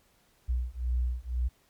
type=beating tone pair; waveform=sine; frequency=60.3 / 62.3 Hz; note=B1 / B1; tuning=-41 / +16 cents; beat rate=2 Hz; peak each=-30 / -30 dBFS; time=0.48-1.49 s; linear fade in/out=20 ms; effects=pink hiss -66 dBFS RMS until 1.69 s + MP3 96 kbps